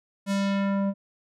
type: tone with low-pass filter sweep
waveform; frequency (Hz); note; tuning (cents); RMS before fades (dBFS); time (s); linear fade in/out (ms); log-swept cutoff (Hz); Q
square; 197.7; G3; +15; -25; 0.26-0.94; 50; 11000 to 580; 0.99
effects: none